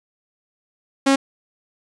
sawtooth tone, 272.4 Hz, C#4, 30 cents flat, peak -9 dBFS, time 1.06-1.16 s, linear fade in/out 10 ms, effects resampled to 22050 Hz

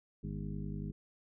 harmonic tone with a mistuned harmonic, 50.7 Hz, G#1, 41 cents flat, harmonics 1 / 2 / 3 / 4 / 5 / 6 / 8, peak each -43 / -47 / -41 / -43 / -50 / -50 / -53 dBFS, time 0.23-0.92 s, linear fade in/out 10 ms, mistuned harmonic 5, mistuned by -83 cents, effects none

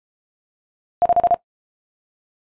sine tone bursts, 698.5 Hz, F5, in tune, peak -11 dBFS, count 5, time 1.02-1.343 s, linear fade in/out 0 ms, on 35 ms, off 37 ms, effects noise-tail reverb RT60 0.1 s tail -17 dB re dry + resampled to 8000 Hz

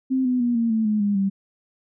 sine tone with pitch steps, 261.6 / 250.9 / 240.7 / 230.9 / 221.5 / 212.5 / 203.8 / 195.53 Hz, C4 / B3 / B3 / A#3 / A3 / G#3 / G#3 / G3, 0 / +28 / -44 / -16 / +12 / +40 / -32 / -4 cents, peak -18 dBFS, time 0.1-1.3 s, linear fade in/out 20 ms, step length 150 ms, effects none

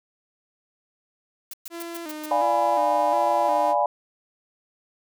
blue noise bursts, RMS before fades -36 dBFS, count 6, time 1.51-2.26 s, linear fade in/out 2 ms, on 25 ms, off 120 ms
sawtooth tone with vibrato, 321.7 Hz, E4, 42 cents flat, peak -29 dBFS, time 1.7-3.75 s, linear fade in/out 50 ms, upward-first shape square, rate 1.4 Hz, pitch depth 88 cents each way
sine chord, D diminished seventh, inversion none, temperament equal, 587.3 / 698.5 / 830.6 / 987.8 Hz, D5 / F5 / Ab5 / Cb6, 0 / 0 / 0 / 0 cents, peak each -24 / -25 / -23 / -25 dBFS, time 2.31-3.86 s, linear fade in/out 2 ms
effects none

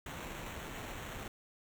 pink noise with sample-and-hold, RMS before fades -44 dBFS, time 0.06-1.28 s, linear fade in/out 2 ms, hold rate 4900 Hz, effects none

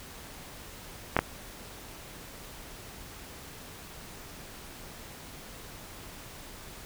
clicks, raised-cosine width 0.5 ms, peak -7 dBFS, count 2, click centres 1.166 / 1.19 s, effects pink hiss -46 dBFS RMS until 6.85 s

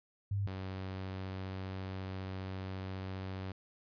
sine / sawtooth tone pair in turn, 99.9 / 94.7 Hz, G2 / F#2, +33 / +41 cents, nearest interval minor second, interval 92 cents, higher first, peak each -31 / -35 dBFS, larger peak first, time 0.31-0.47 / 0.47-3.52 s, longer second, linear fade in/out 5 ms, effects resampled to 11025 Hz

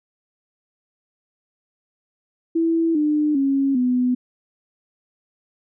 sine tone with pitch steps, 329.6 / 300.5 / 274 / 249.8 Hz, E4 / D4 / C#4 / B3, 0 / +40 / -20 / +20 cents, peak -16 dBFS, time 2.55-4.15 s, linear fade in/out 10 ms, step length 400 ms, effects none

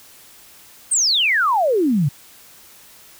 sine exponential sweep, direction down, 8870 to 130.81 Hz, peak -14 dBFS, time 0.91-2.09 s, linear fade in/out 10 ms, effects white hiss -46 dBFS RMS until 3.19 s

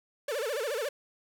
45% pulse tone with vibrato, 508 Hz, B4, 49 cents sharp, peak -30 dBFS, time 0.28-0.89 s, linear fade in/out 5 ms, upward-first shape sine, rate 14 Hz, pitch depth 280 cents each way, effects none

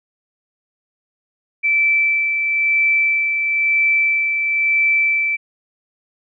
sine tone with tremolo, 2325 Hz, D7, 18 cents flat, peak -12 dBFS, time 1.63-5.37 s, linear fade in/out 20 ms, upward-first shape sine, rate 1 Hz, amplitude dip 40%, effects none

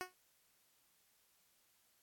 10% pulse tone with exponential decay, 366.8 Hz, F#4, 15 cents flat, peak -29 dBFS, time 0.01-0.14 s, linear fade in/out 0 ms, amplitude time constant 27 ms, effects white hiss -74 dBFS RMS until 2.02 s + AAC 64 kbps

